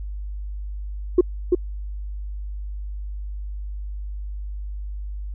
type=tone with echo; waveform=sine; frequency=358.7 Hz; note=F4; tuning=46 cents sharp; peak=-8 dBFS; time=1.18-1.21 s; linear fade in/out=5 ms; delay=340 ms; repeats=1; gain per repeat=-4 dB; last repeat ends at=1.55 s; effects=tanh soft clip ceiling -6 dBFS + added 50 Hz sine -28 dBFS peak until 5.34 s